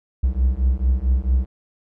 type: beating tone pair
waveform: triangle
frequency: 61.7 / 66.2 Hz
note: B1 / C2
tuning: -1 / +21 cents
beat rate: 4.5 Hz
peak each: -17 / -17 dBFS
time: 0.23-1.46 s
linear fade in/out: 10 ms
effects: none